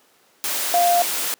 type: tone in noise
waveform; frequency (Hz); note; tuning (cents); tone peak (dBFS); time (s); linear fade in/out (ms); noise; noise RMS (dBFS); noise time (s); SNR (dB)
sine; 700; F5; +4; -14; 0.74-1.02; 0; white; -24; 0.44-1.34; +7
effects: pink hiss -57 dBFS RMS until 1.39 s + high-pass 300 Hz 12 dB/octave